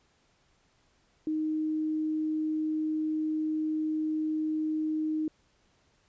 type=tone; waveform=sine; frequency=311.1 Hz; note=D#4; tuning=in tune; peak=-27 dBFS; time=1.27-5.28 s; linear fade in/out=2 ms; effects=pink hiss -68 dBFS RMS until 6.08 s + resampled to 16000 Hz